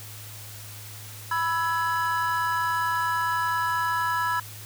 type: chord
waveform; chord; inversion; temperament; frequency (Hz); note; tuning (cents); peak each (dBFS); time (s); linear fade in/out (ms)
triangle; E major; second; equal with one note detuned; 987.8 / 1318.5 / 1678.6; B5 / E6 / G#6; 0 / 0 / +18; -24 / -27 / -27; 1.31-4.4; 5
effects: added 105 Hz sine -42 dBFS peak until 4.65 s + white hiss -43 dBFS RMS until 4.65 s